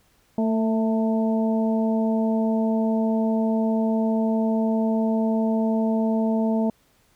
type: harmonic tone with a mistuned harmonic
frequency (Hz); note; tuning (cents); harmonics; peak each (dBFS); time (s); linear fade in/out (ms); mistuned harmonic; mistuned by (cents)
223.1; A3; +24; 1 / 2 / 3 / 4; -20 / -29 / -28 / -34; 0.38-6.7; 2; 3; -26
effects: pink hiss -62 dBFS RMS until 7.15 s